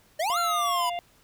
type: exponential two-way sweep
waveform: square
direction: up then down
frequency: 587.3 to 1393 to 971 Hz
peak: -25 dBFS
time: 0.19-0.9 s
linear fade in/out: 10 ms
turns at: 0.38 s
type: harmonic tone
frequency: 698.5 Hz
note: F5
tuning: in tune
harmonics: 1 / 3 / 4 / 5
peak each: -29 / -41 / -41 / -45 dBFS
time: 0.3-0.99 s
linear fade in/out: 0 ms
effects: pink hiss -60 dBFS RMS until 1.23 s